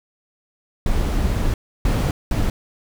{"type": "noise bursts at uneven times", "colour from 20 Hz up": "brown", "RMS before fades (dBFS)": -19, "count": 3, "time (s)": [[0.86, 1.54], [1.85, 2.11], [2.31, 2.5]], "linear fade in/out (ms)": 2, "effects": []}